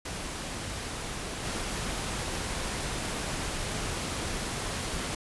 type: noise with level steps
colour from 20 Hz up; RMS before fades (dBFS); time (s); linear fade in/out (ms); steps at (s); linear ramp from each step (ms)
pink; -36 / -33; 0.05-5.15; 5; 1.43; 20
effects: resampled to 24000 Hz